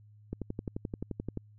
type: click train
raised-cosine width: 3 ms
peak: -22 dBFS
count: 13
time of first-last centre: 0.33-1.373 s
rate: 11.5 Hz
effects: added 105 Hz sine -54 dBFS peak until 1.58 s